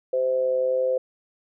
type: tone with amplitude modulation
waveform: sine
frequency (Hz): 516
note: C5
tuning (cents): -24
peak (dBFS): -17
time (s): 0.13-0.98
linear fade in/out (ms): 5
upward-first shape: sine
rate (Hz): 131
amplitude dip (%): 60
effects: none